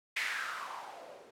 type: noise with low-pass filter sweep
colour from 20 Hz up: violet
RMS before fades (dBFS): -40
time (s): 0.16-1.31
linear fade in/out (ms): 10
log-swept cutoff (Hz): 2200 to 430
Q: 3.7
effects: none